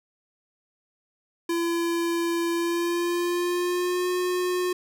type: tone with pitch glide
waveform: square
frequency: 338.8 to 361 Hz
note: E4 to F#4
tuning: +48 to -43 cents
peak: -24 dBFS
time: 1.49-4.73 s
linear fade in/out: 5 ms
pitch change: +109 cents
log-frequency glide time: 2.53-4.09 s
effects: none